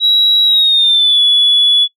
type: tone with pitch glide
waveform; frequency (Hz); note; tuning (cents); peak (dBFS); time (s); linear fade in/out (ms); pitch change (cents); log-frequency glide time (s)
sine; 3877 to 3414; B7 to G#7; -33 to +47; -6; 0-1.88; 50; -220; 0.45-1.2
effects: noise-tail reverb RT60 0.1 s tail -25 dB re dry + tanh soft clip ceiling -2 dBFS